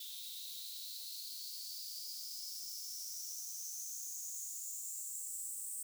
blue noise with high-pass filter sweep, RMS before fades -45 dBFS, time 0-5.83 s, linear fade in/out 5 ms, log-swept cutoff 3600 to 8300 Hz, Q 8.7, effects none

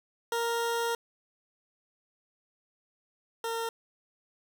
20% pulse tone pair in turn, 466.2 / 457.9 Hz, A#4 / A#4, 0 / -31 cents, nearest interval unison, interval 31 cents, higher first, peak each -23 / -26 dBFS, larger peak first, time 0.32-0.95 / 3.44-3.69 s, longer first, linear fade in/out 2 ms, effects none

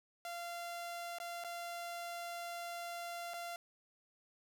sawtooth tone with dropouts, 690 Hz, F5, 21 cents flat, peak -38 dBFS, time 0.25-3.56 s, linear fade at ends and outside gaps 1 ms, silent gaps 1.185-1.2 / 1.439-1.446 / 3.336-3.34 s, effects none

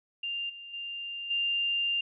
sine tone with level steps, 2794 Hz, F7, in tune, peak -31 / -42 / -35 / -26 dBFS, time 0.23-2.01 s, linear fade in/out 5 ms, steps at 0.49 / 0.73 / 1.3 s, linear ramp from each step 10 ms, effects none

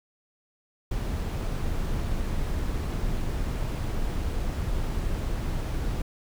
brown noise, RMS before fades -28 dBFS, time 0.91-6.02 s, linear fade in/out 5 ms, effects none

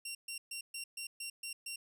15% pulse tone bursts, 2752 Hz, F7, 26 cents flat, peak -33 dBFS, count 8, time 0.05-1.76 s, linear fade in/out 5 ms, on 100 ms, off 130 ms, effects none

